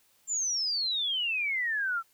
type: exponential sweep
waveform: sine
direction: down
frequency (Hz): 7360 to 1318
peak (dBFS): -27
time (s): 0.27-2.03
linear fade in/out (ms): 50
effects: white hiss -66 dBFS RMS until 2.13 s